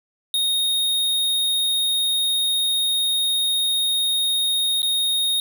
square tone with dropouts, 3717 Hz, A#7, 6 cents flat, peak -19 dBFS, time 0.34-5.4 s, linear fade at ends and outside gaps 1 ms, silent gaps 4.819-4.829 s, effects none

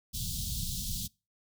pink band-stop noise, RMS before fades -35 dBFS, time 0.13-1.08 s, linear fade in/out 20 ms, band 200 to 3400 Hz, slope 48 dB/octave, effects noise-tail reverb RT60 0.3 s tail -25 dB re dry

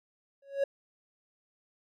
triangle tone with exponential growth, 554.4 Hz, C#5, in tune, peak -20 dBFS, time 0.42-0.64 s, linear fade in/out 5 ms, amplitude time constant 47 ms, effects none

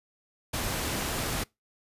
pink noise, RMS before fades -31 dBFS, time 0.53-1.44 s, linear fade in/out 10 ms, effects noise-tail reverb RT60 0.2 s tail -24 dB re dry + resampled to 32000 Hz

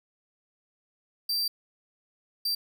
45% pulse tone bursts at uneven times, 4694 Hz, D8, 2 cents flat, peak -25 dBFS, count 2, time 1.29-1.48 / 2.45-2.55 s, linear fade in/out 5 ms, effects none

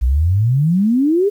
sine exponential sweep, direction up, 57.5 to 423.3 Hz, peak -11 dBFS, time 0.01-1.3 s, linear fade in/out 20 ms, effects 8-bit

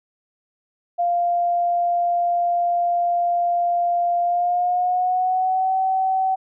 sine tone with pitch glide, 697 to 760.1 Hz, F5 to F#5, -4 to +46 cents, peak -17 dBFS, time 0.98-6.36 s, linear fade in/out 20 ms, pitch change +150 cents, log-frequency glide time 4.22-5.75 s, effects none

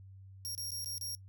20% pulse tone with dropouts, 5588 Hz, F8, in tune, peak -32 dBFS, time 0.45-1.15 s, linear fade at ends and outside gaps 0 ms, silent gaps 0.55-0.578 / 0.706-0.718 / 0.845-0.859 / 0.981-1.012 s, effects noise-tail reverb RT60 0.1 s tail -21 dB re dry + added 96 Hz sine -50 dBFS peak until 1.28 s

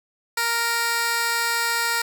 15% pulse tone with high-pass filter, 466.2 Hz, A#4, in tune, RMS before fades -23 dBFS, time 0.37-2.02 s, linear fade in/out 5 ms, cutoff 1200 Hz, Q 0.58, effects none

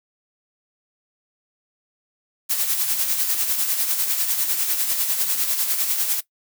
blue noise with tremolo, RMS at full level -20 dBFS, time 2.49-6.21 s, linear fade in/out 20 ms, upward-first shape sine, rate 10 Hz, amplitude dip 50%, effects noise-tail reverb RT60 0.1 s tail -18 dB re dry

